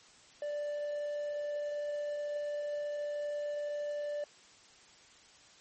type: tone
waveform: triangle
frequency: 587.3 Hz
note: D5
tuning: in tune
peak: -32 dBFS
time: 0.42-4.24 s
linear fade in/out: 2 ms
effects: white hiss -59 dBFS RMS until 5.6 s + MP3 32 kbps